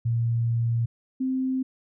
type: tone pair in turn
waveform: sine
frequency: 116.54 / 260.7 Hz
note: A#2 / C4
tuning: 0 / -6 cents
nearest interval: octave + major second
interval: 1394 cents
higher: second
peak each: -21 / -23 dBFS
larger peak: first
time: 0.05-0.86 / 1.2-1.63 s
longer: first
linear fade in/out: 10 ms
effects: none